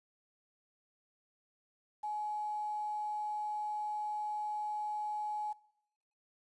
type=tone with quantisation; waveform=sine; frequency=844 Hz; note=G#5; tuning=28 cents sharp; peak=-35 dBFS; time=2.03-5.53 s; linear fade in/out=10 ms; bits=10; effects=noise-tail reverb RT60 0.8 s tail -21 dB re dry + resampled to 24000 Hz